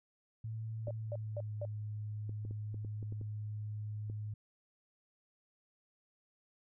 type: tone with pitch glide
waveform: sine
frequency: 111 to 105.87 Hz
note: A2 to G#2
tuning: +16 to +34 cents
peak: -38 dBFS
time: 0.44-4.34 s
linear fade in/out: 5 ms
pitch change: -82 cents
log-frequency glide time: 0.91-1.53 s
type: tone bursts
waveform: sine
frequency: 587.3 Hz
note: D5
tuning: in tune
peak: -38 dBFS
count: 4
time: 0.87-1.652 s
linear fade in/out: 2 ms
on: 38 ms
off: 210 ms
type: clicks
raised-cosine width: 3 ms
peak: -35 dBFS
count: 10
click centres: 0.882 / 2.294 / 2.451 / 2.51 / 2.744 / 2.848 / 3.028 / 3.124 / 3.213 / 4.099 s
effects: none